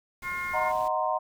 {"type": "noise", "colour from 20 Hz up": "pink", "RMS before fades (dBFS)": -47, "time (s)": [0.22, 0.88], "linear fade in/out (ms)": 2}
{"type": "harmonic tone", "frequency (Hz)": 355.9, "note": "F4", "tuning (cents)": 33, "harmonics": [3, 4, 5, 6], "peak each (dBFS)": [-35, -37, -43, -32], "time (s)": [0.22, 0.73], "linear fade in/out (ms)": 50}
{"type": "chord", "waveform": "sine", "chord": "C half-diminished seventh", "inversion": "first", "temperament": "equal", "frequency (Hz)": [622.3, 740, 932.3, 1046.5], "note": ["Eb5", "Gb5", "Bb5", "C6"], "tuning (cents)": [0, 0, 0, 0], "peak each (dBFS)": -30, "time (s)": [0.53, 1.19], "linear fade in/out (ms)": 20}
{"effects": []}